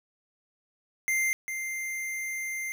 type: tone pair in turn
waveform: square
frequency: 2093 / 2093 Hz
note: C7 / C7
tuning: 0 / 0 cents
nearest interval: unison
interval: 0 cents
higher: neither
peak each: -25 / -32 dBFS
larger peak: first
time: 1.08-1.33 / 1.48-2.72 s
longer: second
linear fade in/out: 0 ms
effects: none